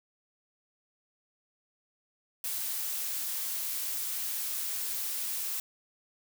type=noise; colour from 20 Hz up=blue; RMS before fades=-34 dBFS; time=2.44-5.6 s; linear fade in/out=2 ms; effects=none